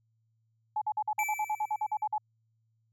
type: tone bursts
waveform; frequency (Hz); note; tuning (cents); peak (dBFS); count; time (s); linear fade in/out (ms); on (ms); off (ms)
sine; 852; G#5; +44; -27; 14; 0.76-2.181; 5; 56; 49
type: tone with exponential decay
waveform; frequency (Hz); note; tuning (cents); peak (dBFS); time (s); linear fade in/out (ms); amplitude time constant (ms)
square; 2321; D7; -21; -30; 1.19-2.07; 1; 190
effects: added 112 Hz sine -70 dBFS peak until 2.92 s